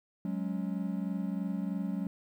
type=chord; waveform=triangle; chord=F# suspended second; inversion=none; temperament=just; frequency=185 / 208.1 / 277.5 Hz; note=F#3 / G#3 / C#4; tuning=0 / +4 / +2 cents; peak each=-32 / -34 / -37 dBFS; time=0.25-2.07 s; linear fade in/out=2 ms; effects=11-bit